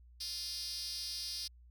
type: tone with high-pass filter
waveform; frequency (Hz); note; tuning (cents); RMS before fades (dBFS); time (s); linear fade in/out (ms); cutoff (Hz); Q
5% pulse; 352.7; F4; +17; -41; 0.2-1.48; 10; 5000; 5.1
effects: added 60 Hz sine -56 dBFS peak until 1.7 s